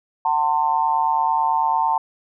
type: tone with amplitude modulation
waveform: sine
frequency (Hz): 898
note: A5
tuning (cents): +35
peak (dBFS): -12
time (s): 0.25-1.98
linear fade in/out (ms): 5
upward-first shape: sine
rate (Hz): 149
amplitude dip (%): 95
effects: none